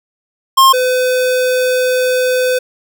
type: tone pair in turn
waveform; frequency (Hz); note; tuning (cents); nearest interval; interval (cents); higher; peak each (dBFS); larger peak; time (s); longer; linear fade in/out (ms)
square; 1066 / 506.1; C6 / B4; +32 / +42; octave + minor second; 1290; first; -5 / -12; first; 0.57-0.73 / 0.73-2.59; second; 10
effects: none